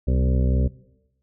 harmonic tone with a mistuned harmonic, 64.4 Hz, C2, 27 cents flat, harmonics 1 / 2 / 3 / 4 / 6 / 7 / 8 / 9, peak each -19 / -25 / -29 / -31 / -35 / -36 / -37 / -38 dBFS, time 0.07-0.68 s, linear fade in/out 10 ms, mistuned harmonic 1, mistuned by +73 cents, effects noise-tail reverb RT60 0.9 s tail -18 dB re dry

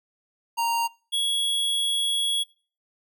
square tone pair in turn, 930 / 3340 Hz, A#5 / G#7, -4 / +9 cents, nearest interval octave + minor seventh, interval 2213 cents, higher second, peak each -23 dBFS, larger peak neither, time 0.57-0.88 / 1.12-2.44 s, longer second, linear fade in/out 20 ms, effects noise-tail reverb RT60 0.4 s tail -24 dB re dry

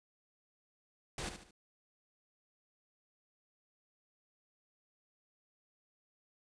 pink noise with echo, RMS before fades -40 dBFS, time 1.18-1.29 s, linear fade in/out 2 ms, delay 73 ms, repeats 3, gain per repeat -8 dB, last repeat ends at 1.509 s, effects resampled to 22050 Hz

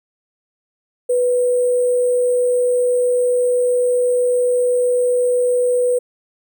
sine tone with sample-and-hold, 493.9 Hz, B4, in tune, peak -13 dBFS, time 1.09-5.99 s, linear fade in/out 10 ms, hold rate 8820 Hz, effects none

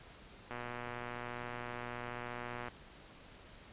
click train, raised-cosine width 0.5 ms, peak -27 dBFS, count 264, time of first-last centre 0.51-2.684 s, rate 121 Hz, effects pink hiss -56 dBFS RMS until 3.72 s + resampled to 8000 Hz

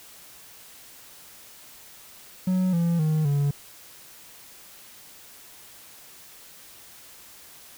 triangle tone with pitch steps, 185 / 169.65 / 155.57 / 142.65 Hz, F#3 / F3 / D#3 / C#3, 0 / -50 / 0 / +50 cents, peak -18 dBFS, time 2.47-3.51 s, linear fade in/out 5 ms, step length 260 ms, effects white hiss -48 dBFS RMS until 7.77 s

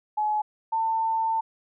sine tone pair in turn, 849 / 896 Hz, G#5 / A5, +38 / +31 cents, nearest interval minor second, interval 93 cents, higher second, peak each -22 dBFS, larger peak neither, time 0.17-0.42 / 0.72-1.41 s, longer second, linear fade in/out 10 ms, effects none

